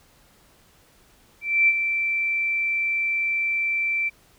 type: tone with ADSR envelope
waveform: sine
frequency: 2339 Hz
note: D7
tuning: 8 cents flat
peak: -13 dBFS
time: 1.41-4.1 s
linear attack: 270 ms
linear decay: 44 ms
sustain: -8 dB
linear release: 23 ms
effects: pink hiss -57 dBFS RMS until 4.38 s